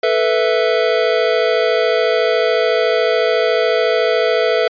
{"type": "chord", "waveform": "square", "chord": "A suspended second", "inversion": "none", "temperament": "equal", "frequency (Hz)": [440, 493.9, 659.3], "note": ["A4", "B4", "E5"], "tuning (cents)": [0, 0, 0], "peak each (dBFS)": -18, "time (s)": [0.03, 4.68], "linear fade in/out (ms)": 5, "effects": ["resampled to 11025 Hz"]}